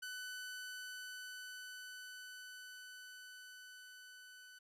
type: tone with level ramp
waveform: sawtooth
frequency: 1500 Hz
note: F#6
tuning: 23 cents sharp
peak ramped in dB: -40 to -52 dBFS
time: 0.02-4.59 s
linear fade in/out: 10 ms
effects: resampled to 32000 Hz + 13-bit